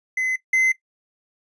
triangle tone pair in turn, 2038 / 2056 Hz, C7 / C7, -46 / -31 cents, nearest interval unison, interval 15 cents, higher second, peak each -18 / -13 dBFS, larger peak second, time 0.17-0.36 / 0.53-0.72 s, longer neither, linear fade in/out 5 ms, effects noise-tail reverb RT60 0.1 s tail -17 dB re dry + resampled to 22050 Hz

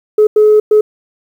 sine tone bursts at uneven times, 425.7 Hz, G#4, 43 cents sharp, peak -3 dBFS, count 3, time 0.18-0.27 / 0.36-0.6 / 0.71-0.81 s, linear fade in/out 5 ms, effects tanh soft clip ceiling -1 dBFS + 7-bit

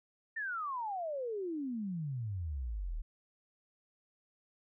sine exponential sweep, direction down, 1831 to 35.65 Hz, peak -35 dBFS, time 0.36-3.02 s, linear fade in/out 10 ms, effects none

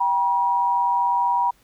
sine tone pair together, 786.1 / 962 Hz, G5 / B5, +5 / -46 cents, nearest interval minor third, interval 349 cents, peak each -25 / -18 dBFS, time 0-1.51 s, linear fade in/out 10 ms, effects pink hiss -59 dBFS RMS until 1.63 s

